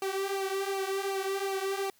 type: tone with flanger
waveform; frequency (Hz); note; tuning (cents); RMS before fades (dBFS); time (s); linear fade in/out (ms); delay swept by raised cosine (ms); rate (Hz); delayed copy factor
sawtooth; 389.4; G4; -12; -32; 0.02-1.9; 2; 0.55 to 3.95; 2.7; -0.75
effects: white hiss -65 dBFS RMS until 1.99 s